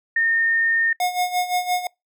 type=tone; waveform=sine; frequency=1827 Hz; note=A#6; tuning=35 cents flat; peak=-16 dBFS; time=0.16-0.93 s; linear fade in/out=5 ms
type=tone with tremolo; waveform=square; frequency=722 Hz; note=F#5; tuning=43 cents flat; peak=-18 dBFS; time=1-1.87 s; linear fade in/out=2 ms; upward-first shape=sine; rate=5.8 Hz; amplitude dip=75%
effects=noise-tail reverb RT60 0.2 s tail -26 dB re dry